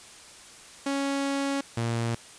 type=tone pair in turn; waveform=sawtooth; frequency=277.2 / 116.26 Hz; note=C#4 / A#2; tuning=0 / -4 cents; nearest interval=octave + minor third; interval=1504 cents; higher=first; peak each=-22 dBFS; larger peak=neither; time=0.86-1.61 / 1.77-2.15 s; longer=first; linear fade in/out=5 ms; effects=white hiss -48 dBFS RMS until 2.38 s + resampled to 22050 Hz

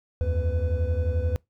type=tone cluster; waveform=triangle; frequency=77.1 / 88.5 / 500 Hz; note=D#2 / F2 / B4; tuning=-15 / +23 / +21 cents; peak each=-22 / -24 / -29 dBFS; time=0.21-1.36 s; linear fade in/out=0 ms; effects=noise-tail reverb RT60 0.2 s tail -26 dB re dry + tanh soft clip ceiling -14 dBFS

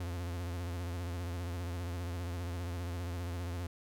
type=tone with vibrato; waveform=45% pulse; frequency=87.31 Hz; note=F2; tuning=in tune; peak=-36 dBFS; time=0-3.67 s; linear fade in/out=5 ms; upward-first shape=sine; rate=15 Hz; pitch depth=71 cents each way; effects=none

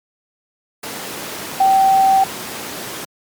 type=tone in noise; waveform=sine; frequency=773 Hz; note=G5; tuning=24 cents flat; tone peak=-9 dBFS; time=1.6-2.24 s; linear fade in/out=5 ms; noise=pink; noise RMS=-27 dBFS; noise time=0.83-3.05 s; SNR=+15 dB; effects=high-pass 200 Hz 12 dB/octave + MP3 96 kbps

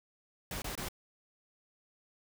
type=noise bursts; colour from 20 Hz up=pink; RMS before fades=-39 dBFS; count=3; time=0.51-0.886 s; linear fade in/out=2 ms; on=110 ms; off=23 ms; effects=none

